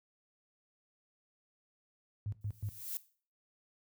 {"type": "tone bursts", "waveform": "sine", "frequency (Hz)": 103.83, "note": "G#2", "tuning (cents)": 0, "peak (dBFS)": -34, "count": 3, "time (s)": [2.26, 2.689], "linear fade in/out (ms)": 0, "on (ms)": 63, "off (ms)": 120}
{"type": "noise with exponential growth", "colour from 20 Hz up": "violet", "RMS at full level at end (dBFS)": -36, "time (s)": [2.41, 2.97], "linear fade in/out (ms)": 1, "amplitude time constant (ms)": 120}
{"effects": ["noise-tail reverb RT60 0.4 s tail -17 dB re dry", "high-pass 60 Hz 12 dB/octave"]}